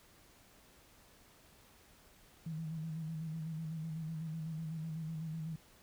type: tone with vibrato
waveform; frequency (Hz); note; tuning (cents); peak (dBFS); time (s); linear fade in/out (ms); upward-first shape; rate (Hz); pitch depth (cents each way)
sine; 159.7; D#3; +45; -38; 2.46-5.56; 5; square; 8; 41
effects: pink hiss -63 dBFS RMS until 5.82 s